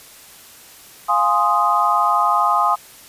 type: chord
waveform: sine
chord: F minor seventh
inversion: none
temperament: equal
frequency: 698.5 / 830.6 / 1046.5 / 1244.5 Hz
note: F5 / Ab5 / C6 / Eb6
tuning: 0 / 0 / 0 / 0 cents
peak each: -22 / -20 / -19 / -17 dBFS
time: 1.08-2.76 s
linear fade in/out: 20 ms
effects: white hiss -43 dBFS RMS until 3.08 s + resampled to 32000 Hz